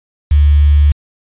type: tone with quantisation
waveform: sine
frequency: 73 Hz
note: D2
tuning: 10 cents flat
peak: -5 dBFS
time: 0.31-0.92 s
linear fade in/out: 5 ms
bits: 5
effects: resampled to 8000 Hz